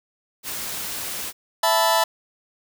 white noise, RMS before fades -30 dBFS, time 0.43-1.33 s, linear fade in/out 50 ms
sawtooth chord, E suspended fourth, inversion none, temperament just, 659.3 / 879 / 988.9 Hz, E5 / A5 / B5, 0 / -2 / +2 cents, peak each -17 dBFS, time 1.63-2.04 s, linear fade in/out 5 ms
effects none

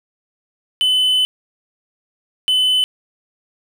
triangle tone bursts at uneven times, 3021 Hz, F#7, 35 cents sharp, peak -11 dBFS, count 2, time 0.81-1.25 / 2.48-2.84 s, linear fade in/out 0 ms, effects none

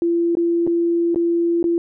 sine tone with dropouts, 340.1 Hz, F4, 46 cents flat, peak -15 dBFS, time 0.02-1.78 s, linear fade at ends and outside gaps 1 ms, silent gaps 0.352-0.37 / 0.667-0.674 / 1.146-1.159 / 1.628-1.641 s, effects none

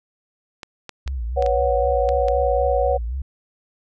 clicks, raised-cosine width 0.2 ms, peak -16 dBFS, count 7, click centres 0.632 / 0.893 / 1.077 / 1.424 / 1.463 / 2.09 / 2.284 s
sine tone with vibrato, 61.74 Hz, B1, in tune, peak -23 dBFS, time 1.06-3.22 s, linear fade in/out 5 ms, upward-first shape sine, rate 3.9 Hz, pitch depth 160 cents each way
sine chord, B suspended second, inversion none, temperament equal, 493.9 / 554.4 / 740 Hz, B4 / C#5 / F#5, 0 / 0 / 0 cents, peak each -22 / -20 / -22 dBFS, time 1.36-2.98 s, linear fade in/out 20 ms
effects none

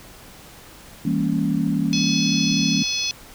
sine chord, E diminished seventh, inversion none, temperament equal with one note detuned, 164.81 / 200.8 / 233.1 / 277.2 Hz, E3 / G3 / Bb3 / Db4, 0 / +42 / 0 / 0 cents, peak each -24 dBFS, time 1.05-2.83 s, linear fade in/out 5 ms
harmonic tone, 853 Hz, G#5, 46 cents sharp, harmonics 3 / 4 / 5 / 6 / 7, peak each -28 / -28 / -28 / -28 / -28 dBFS, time 1.93-3.11 s, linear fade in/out 0 ms
effects pink hiss -44 dBFS RMS until 3.34 s

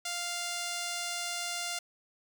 5% pulse tone, 698.5 Hz, F5, in tune, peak -22 dBFS, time 0.05-1.79 s, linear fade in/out 5 ms, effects none

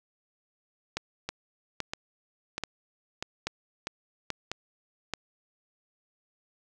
two click trains, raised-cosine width 0.2 ms, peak -15 / -13 dBFS, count 6 / 6, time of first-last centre 1.29-4.516 / 0.97-5.137 s, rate 1.55 / 1.2 Hz, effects none

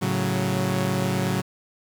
sawtooth chord, F# minor, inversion first, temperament equal, 110 / 138.59 / 185 Hz, A2 / C#3 / F#3, 0 / 0 / 0 cents, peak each -24 / -23 / -21 dBFS, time 0.01-1.42 s, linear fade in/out 20 ms, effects 8-bit

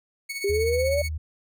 sawtooth tone with tremolo, 2217 Hz, C#7, in tune, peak -25 dBFS, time 0.29-1.09 s, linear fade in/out 10 ms, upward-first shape sine, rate 16 Hz, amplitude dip 60%
sine exponential sweep, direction up, 392 to 593 Hz, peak -21 dBFS, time 0.44-1.02 s, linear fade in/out 5 ms
sine tone with vibrato, 78 Hz, D#2, 5 cents sharp, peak -27 dBFS, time 0.49-1.18 s, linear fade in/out 10 ms, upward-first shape square, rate 12 Hz, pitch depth 13 cents each way
effects none

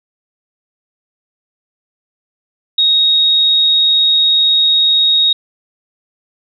sine tone, 3758 Hz, A#7, 13 cents sharp, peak -8 dBFS, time 2.78-5.33 s, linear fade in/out 5 ms, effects none

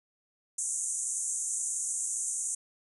white band-pass noise, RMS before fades -33 dBFS, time 0.58-2.55 s, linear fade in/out 5 ms, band 6300 to 9700 Hz, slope 96 dB/octave, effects none

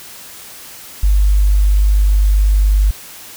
sine tone, 50.1 Hz, G1, 38 cents sharp, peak -8 dBFS, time 1.03-2.91 s, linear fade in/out 5 ms, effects white hiss -35 dBFS RMS until 3.36 s

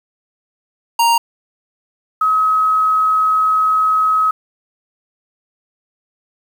square / sine tone pair in turn, 932.3 / 1275.7 Hz, A#5 / D#6, 0 / +43 cents, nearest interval perfect fourth, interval 543 cents, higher second, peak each -11 dBFS, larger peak neither, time 0.99-1.18 / 2.21-4.31 s, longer second, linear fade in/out 5 ms, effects 7-bit

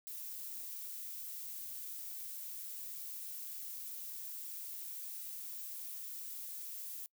violet noise, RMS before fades -45 dBFS, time 0.07-7.06 s, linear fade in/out 0 ms, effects noise-tail reverb RT60 0.1 s tail -25 dB re dry

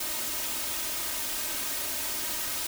white noise with comb filter, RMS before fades -32 dBFS, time 0-2.67 s, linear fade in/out 5 ms, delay 3.2 ms, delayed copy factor +0.75, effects none

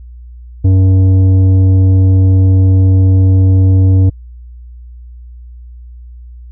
sine tone with tanh clipping, 94.4 Hz, F#2, 35 cents sharp, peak -6 dBFS, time 0.64-4.1 s, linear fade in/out 10 ms, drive 9 dB, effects added 60 Hz sine -29 dBFS peak until 6.51 s

